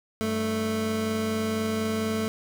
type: tone pair together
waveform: 25% pulse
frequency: 97.93 / 220 Hz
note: G2 / A3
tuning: -1 / 0 cents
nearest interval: octave + major second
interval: 1401 cents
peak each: -31 / -22 dBFS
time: 0.21-2.28 s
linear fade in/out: 0 ms
effects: none